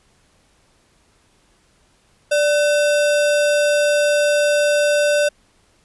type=tone with sample-and-hold; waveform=sine; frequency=587.3 Hz; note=D5; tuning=in tune; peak=-13 dBFS; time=2.31-5.29 s; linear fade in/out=10 ms; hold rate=2100 Hz; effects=pink hiss -58 dBFS RMS until 5.84 s + resampled to 24000 Hz